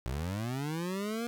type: linear sweep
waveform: 25% pulse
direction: up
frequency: 57.4 to 240 Hz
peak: -29 dBFS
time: 0.06-1.27 s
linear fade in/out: 0 ms
effects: none